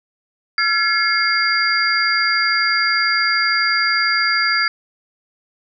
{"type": "tone cluster", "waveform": "sine", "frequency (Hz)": [1366, 1699, 2151, 4760], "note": ["F6", "G#6", "C7", "D8"], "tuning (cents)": [-39, 39, 47, 22], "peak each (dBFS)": -20, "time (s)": [0.58, 4.68], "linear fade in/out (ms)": 2, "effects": []}